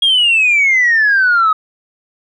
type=exponential sweep; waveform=sine; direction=down; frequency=3300 to 1256 Hz; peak=-7 dBFS; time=0.02-1.53 s; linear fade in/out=5 ms; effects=tanh soft clip ceiling -5 dBFS